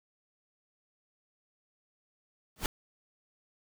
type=noise with exponential growth; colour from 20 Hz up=pink; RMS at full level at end=-26 dBFS; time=2.56-2.66 s; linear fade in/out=1 ms; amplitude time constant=20 ms; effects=none